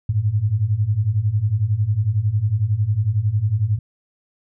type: beating tone pair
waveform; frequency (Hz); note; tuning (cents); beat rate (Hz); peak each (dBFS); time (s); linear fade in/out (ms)
sine; 99.1 / 110.1; G2 / A2; +19 / +2; 11; -21 / -18; 0.09-3.79; 5
effects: none